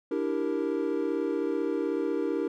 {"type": "chord", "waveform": "triangle", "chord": "E half-diminished seventh", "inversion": "third", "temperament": "equal", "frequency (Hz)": [293.7, 329.6, 392, 466.2], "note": ["D4", "E4", "G4", "Bb4"], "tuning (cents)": [0, 0, 0, 0], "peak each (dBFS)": -30, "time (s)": [0.11, 2.48], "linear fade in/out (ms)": 5, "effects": []}